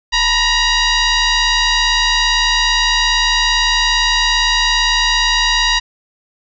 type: tone with frequency modulation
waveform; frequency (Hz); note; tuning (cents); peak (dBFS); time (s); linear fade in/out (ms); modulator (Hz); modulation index
sine; 987.8; B5; 0; -11; 0.12-5.8; 20; 949; 4.5
effects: none